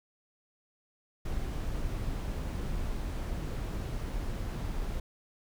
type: noise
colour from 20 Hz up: brown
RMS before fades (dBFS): -34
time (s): 1.25-5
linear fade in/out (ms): 5
effects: none